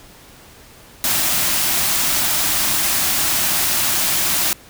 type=band-stop noise; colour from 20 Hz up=white; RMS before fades=-18 dBFS; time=1.04-4.53 s; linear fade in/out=0 ms; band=390 to 560 Hz; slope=96 dB/octave; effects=pink hiss -44 dBFS RMS until 4.69 s